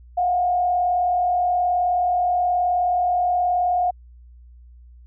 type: tone with frequency modulation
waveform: sine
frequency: 717 Hz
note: F5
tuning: 45 cents sharp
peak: -17 dBFS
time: 0.17-3.91 s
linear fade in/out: 10 ms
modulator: 38.9 Hz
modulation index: 0.47
effects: added 60 Hz sine -43 dBFS peak until 5.06 s